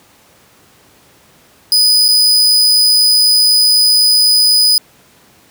40% pulse tone with dropouts, 4978 Hz, D#8, in tune, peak -6 dBFS, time 1.72-4.78 s, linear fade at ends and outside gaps 1 ms, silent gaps 2.082-2.087 s, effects pink hiss -47 dBFS RMS until 5.5 s + high-pass 100 Hz 12 dB/octave

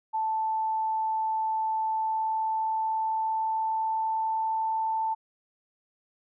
sine tone with pitch glide, 880 to 886.1 Hz, A5 to A5, 0 to +12 cents, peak -25 dBFS, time 0.13-5.15 s, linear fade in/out 20 ms, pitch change +12 cents, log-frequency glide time 1.85-4.69 s, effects none

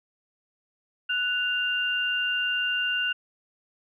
sine tone pair together, 1480 / 2794 Hz, F#6 / F7, 0 / 0 cents, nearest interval major seventh, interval 1100 cents, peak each -27 / -26 dBFS, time 1.09-3.13 s, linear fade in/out 10 ms, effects none

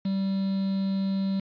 triangle tone with quantisation, 193.9 Hz, G3, 19 cents flat, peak -22 dBFS, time 0.05-1.4 s, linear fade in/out 5 ms, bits 7, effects resampled to 11025 Hz

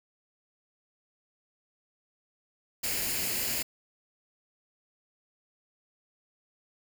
white noise with comb filter, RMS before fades -31 dBFS, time 2.83-3.63 s, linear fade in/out 10 ms, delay 0.42 ms, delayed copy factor +0.55, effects none

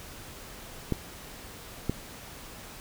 clicks, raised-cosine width 3 ms, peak -13 dBFS, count 2, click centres 0.923 / 1.896 s, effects pink hiss -45 dBFS RMS until 2.8 s

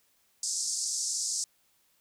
white band-pass noise, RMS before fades -32 dBFS, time 0.43-1.44 s, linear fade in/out 2 ms, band 4900 to 8500 Hz, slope 48 dB/octave, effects white hiss -69 dBFS RMS until 2 s

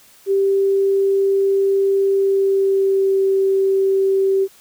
sine tone with pitch glide, 392 to 387.3 Hz, G4 to G4, 0 to -21 cents, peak -13 dBFS, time 0.26-4.48 s, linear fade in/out 50 ms, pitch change -21 cents, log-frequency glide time 2.11-3.23 s, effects white hiss -49 dBFS RMS until 4.6 s

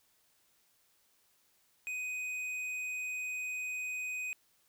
sine tone with tanh clipping, 2500 Hz, D#7, 8 cents sharp, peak -37 dBFS, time 1.87-4.33 s, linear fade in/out 0 ms, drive 9 dB, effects white hiss -71 dBFS RMS until 4.68 s

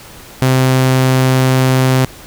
sawtooth tone, 130.1 Hz, C3, 9 cents flat, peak -5 dBFS, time 0.42-2.05 s, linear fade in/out 0 ms, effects pink hiss -36 dBFS RMS until 2.26 s

